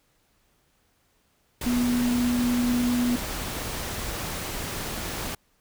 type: tone in noise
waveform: sine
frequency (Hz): 243.7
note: B3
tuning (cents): -23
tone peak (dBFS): -21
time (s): 1.66-3.16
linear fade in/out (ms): 5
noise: pink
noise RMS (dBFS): -32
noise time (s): 1.61-5.35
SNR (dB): +8
effects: pink hiss -67 dBFS RMS until 5.6 s